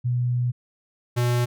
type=tone pair in turn; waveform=sine / square; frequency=122.9 / 121.49 Hz; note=B2 / B2; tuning=-8 / -28 cents; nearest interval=unison; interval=20 cents; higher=first; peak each=-20 dBFS; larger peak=neither; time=0.04-0.52 / 1.16-1.46 s; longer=first; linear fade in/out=20 ms; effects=none

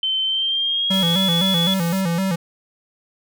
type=tone with pitch glide; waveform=sine; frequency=3085 to 3403 Hz; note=G7 to G#7; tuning=-28 to +41 cents; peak=-18 dBFS; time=0.03-1.74 s; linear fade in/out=2 ms; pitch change=+169 cents; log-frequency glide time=0.24-1.25 s
type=tone with vibrato; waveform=square; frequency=180 Hz; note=F#3; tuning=47 cents flat; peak=-19 dBFS; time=0.9-2.36 s; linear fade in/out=10 ms; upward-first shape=square; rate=3.9 Hz; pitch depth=110 cents each way
type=band-stop noise; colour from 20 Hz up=white; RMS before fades=-36 dBFS; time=0.93-2.02 s; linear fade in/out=10 ms; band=440 to 3300 Hz; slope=48 dB/octave
effects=none

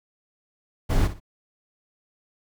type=noise with echo; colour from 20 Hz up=brown; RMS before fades=-19 dBFS; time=0.89-1.08 s; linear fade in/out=20 ms; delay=61 ms; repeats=2; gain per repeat=-12 dB; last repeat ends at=1.202 s; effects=none

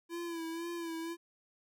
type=tone with vibrato; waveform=square; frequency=335.1 Hz; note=E4; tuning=29 cents sharp; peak=-38 dBFS; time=0.09-1.17 s; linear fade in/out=50 ms; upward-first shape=sine; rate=2 Hz; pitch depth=46 cents each way; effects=none

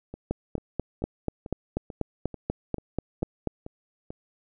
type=two click trains; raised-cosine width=2 ms; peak=-24 / -13 dBFS; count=10 / 14; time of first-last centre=0.14-4.105 / 0.31-3.473 s; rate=2.27 / 4.11 Hz; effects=none

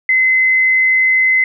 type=tone; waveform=sine; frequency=2048 Hz; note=C7; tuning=38 cents flat; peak=-9 dBFS; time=0.09-1.44 s; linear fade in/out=2 ms; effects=none

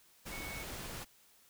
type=tone in noise; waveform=sine; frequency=2217 Hz; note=C#7; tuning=in tune; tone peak=-45 dBFS; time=0.31-0.64 s; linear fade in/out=20 ms; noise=pink; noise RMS=-44 dBFS; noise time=0.25-1.05 s; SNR=-4 dB; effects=white hiss -65 dBFS RMS until 1.49 s

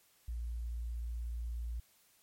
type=tone; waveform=sine; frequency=58.27 Hz; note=A#1; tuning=in tune; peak=-36 dBFS; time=0.28-1.8 s; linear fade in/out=5 ms; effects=white hiss -68 dBFS RMS until 2.22 s + MP3 64 kbps

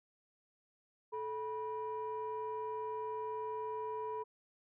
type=tone pair together; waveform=sine; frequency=434.9 / 975.8 Hz; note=A4 / B5; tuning=-20 / -21 cents; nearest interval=octave + major second; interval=1399 cents; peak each=-39 / -39 dBFS; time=1.12-4.24 s; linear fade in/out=20 ms; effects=tanh soft clip ceiling -32 dBFS

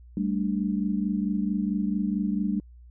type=chord; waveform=sine; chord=G suspended second; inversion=none; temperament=just; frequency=196 / 220.5 / 294 Hz; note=G3 / A3 / D4; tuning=0 / +4 / +2 cents; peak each=-26 / -29 / -31 dBFS; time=0.17-2.6 s; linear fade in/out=2 ms; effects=added 60 Hz sine -46 dBFS peak until 2.9 s

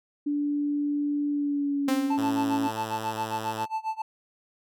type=tone with pitch glide; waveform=sine; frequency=290.7 to 278.7 Hz; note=D4 to C#4; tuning=-18 to +9 cents; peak=-24 dBFS; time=0.26-2.68 s; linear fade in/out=10 ms; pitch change=-73 cents; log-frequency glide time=1.3-2.03 s
type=tone with exponential decay; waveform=sawtooth; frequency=262.9 Hz; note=C4; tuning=8 cents sharp; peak=-19 dBFS; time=1.88-2.48 s; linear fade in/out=5 ms; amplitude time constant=130 ms
type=tone with tremolo; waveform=triangle; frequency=880 Hz; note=A5; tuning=in tune; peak=-23 dBFS; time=2.1-4.02 s; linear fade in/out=5 ms; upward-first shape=sine; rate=7.4 Hz; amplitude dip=95%
type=tone with vibrato; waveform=5% pulse; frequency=110 Hz; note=A2; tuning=in tune; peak=-21 dBFS; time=2.17-3.66 s; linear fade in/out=20 ms; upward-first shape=square; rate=12 Hz; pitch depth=8 cents each way
effects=none

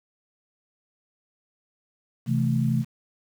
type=chord; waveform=sine; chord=A minor; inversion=first; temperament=equal with one note detuned; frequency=130.81 / 163.68 / 220 Hz; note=C3 / E3 / A3; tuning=0 / -12 / 0 cents; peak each=-23 / -27 / -25 dBFS; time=2.26-2.85 s; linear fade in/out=50 ms; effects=8-bit

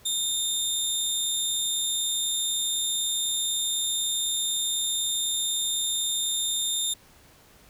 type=tone with amplitude modulation; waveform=20% pulse; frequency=3636 Hz; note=A#7; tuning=44 cents flat; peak=-17 dBFS; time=0.05-6.94 s; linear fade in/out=10 ms; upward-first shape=sine; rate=218 Hz; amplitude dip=45%; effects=pink hiss -55 dBFS RMS until 7.69 s

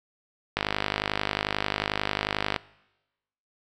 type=click train; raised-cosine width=0.3 ms; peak=-8 dBFS; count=103; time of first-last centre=0.57-2.562 s; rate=51.2 Hz; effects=noise-tail reverb RT60 1.0 s tail -22 dB re dry

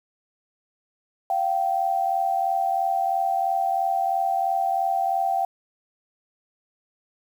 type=tone pair together; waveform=sine; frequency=691 / 774 Hz; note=F5 / G5; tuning=-19 / -22 cents; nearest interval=major second; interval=197 cents; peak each=-25 / -22 dBFS; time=1.3-5.45 s; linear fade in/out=2 ms; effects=8-bit

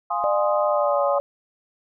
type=chord; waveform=sine; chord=F minor seventh; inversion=none; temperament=equal; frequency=698.5 / 830.6 / 1046.5 / 1244.5 Hz; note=F5 / Ab5 / C6 / Eb6; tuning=0 / 0 / 0 / 0 cents; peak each=-27 dBFS; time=0.1-1.19 s; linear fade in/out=10 ms
type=tone with pitch glide; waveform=sine; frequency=600 to 566.7 Hz; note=D5 to C#5; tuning=+37 to +38 cents; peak=-20 dBFS; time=0.24-1.2 s; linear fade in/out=0 ms; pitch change=-99 cents; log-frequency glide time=0.67-1.04 s
effects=none

